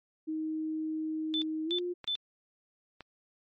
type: tone with pitch glide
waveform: sine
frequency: 314 to 354.5 Hz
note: D#4 to F4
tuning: +16 to +26 cents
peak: -31 dBFS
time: 0.27-1.94 s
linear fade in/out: 20 ms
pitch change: +210 cents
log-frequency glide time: 1.65-1.74 s
type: tone bursts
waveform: sine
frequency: 3520 Hz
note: A7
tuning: in tune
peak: -29 dBFS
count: 3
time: 1.34-2.154 s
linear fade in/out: 0 ms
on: 78 ms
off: 290 ms
type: clicks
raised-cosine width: 0.3 ms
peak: -27 / -28 dBFS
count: 2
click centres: 2.043 / 3.007 s
effects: MP3 32 kbps